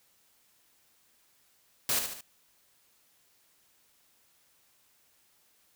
white noise with echo, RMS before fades -28 dBFS, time 1.89-1.99 s, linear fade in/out 2 ms, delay 73 ms, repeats 3, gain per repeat -6 dB, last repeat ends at 2.209 s, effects white hiss -67 dBFS RMS until 5.75 s

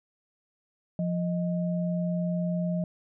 sine tone pair together, 174.63 / 622.3 Hz, F3 / D#5, 0 / 0 cents, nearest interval octave + minor seventh, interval 2200 cents, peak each -26 / -34 dBFS, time 0.99-2.84 s, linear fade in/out 2 ms, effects none

